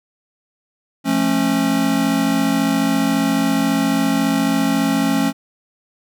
square chord, F augmented, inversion none, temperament just, 174.61 / 218.3 / 272.8 Hz, F3 / A3 / C#4, 0 / -13 / -28 cents, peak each -24 / -21 / -18 dBFS, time 1.04-5.33 s, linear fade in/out 50 ms, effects none

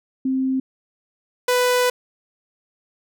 sine / sawtooth tone pair in turn, 262.9 / 496.3 Hz, C4 / B4, +8 / +8 cents, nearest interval major seventh, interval 1100 cents, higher second, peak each -18 / -12 dBFS, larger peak second, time 0.25-0.6 / 1.48-1.9 s, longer second, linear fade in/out 5 ms, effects none

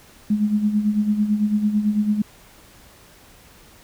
sine tone with tremolo, 210 Hz, G#3, 19 cents sharp, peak -14 dBFS, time 0.3-2.22 s, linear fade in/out 5 ms, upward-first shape sine, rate 9 Hz, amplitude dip 65%, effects pink hiss -49 dBFS RMS until 3.83 s

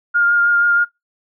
sine tone with vibrato, 1411 Hz, F6, 17 cents sharp, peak -11 dBFS, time 0.14-0.85 s, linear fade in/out 20 ms, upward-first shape triangle, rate 6.3 Hz, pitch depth 18 cents each way, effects noise-tail reverb RT60 0.2 s tail -24 dB re dry

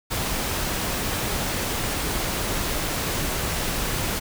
pink noise, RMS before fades -26 dBFS, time 0.1-4.2 s, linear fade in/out 20 ms, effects none

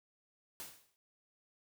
white noise with exponential decay, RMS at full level -43 dBFS, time 0.6-0.96 s, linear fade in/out 0 ms, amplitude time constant 77 ms, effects none

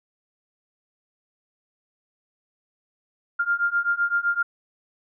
sine beating tone pair, 1396.9 / 1404.7 Hz, F6 / F6, 0 / +10 cents, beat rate 7.8 Hz, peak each -24 / -23 dBFS, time 3.39-4.43 s, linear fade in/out 10 ms, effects none

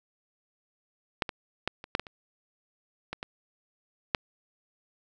clicks, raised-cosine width 0.3 ms, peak -9 / -17 / -11 / -25 / -8 / -15 / -28 / -18 / -19 / -7 dBFS, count 10, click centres 1.222 / 1.292 / 1.676 / 1.841 / 1.951 / 1.996 / 2.068 / 3.13 / 3.229 / 4.148 s, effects none

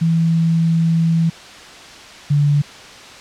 sine tone pair in turn, 164.81 / 145.31 Hz, E3 / D3, 0 / -18 cents, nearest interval major second, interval 218 cents, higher first, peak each -12 / -11 dBFS, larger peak second, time 0.01-1.3 / 2.3-2.62 s, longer first, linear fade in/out 10 ms, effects white hiss -37 dBFS RMS until 3.2 s + low-pass 5000 Hz 12 dB/octave

